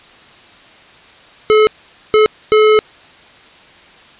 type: tone bursts at uneven times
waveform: square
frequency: 430 Hz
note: A4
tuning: 40 cents flat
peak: -7 dBFS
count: 3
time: 1.5-1.67 / 2.14-2.26 / 2.52-2.79 s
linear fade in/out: 0 ms
effects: white hiss -42 dBFS RMS until 4.19 s + resampled to 8000 Hz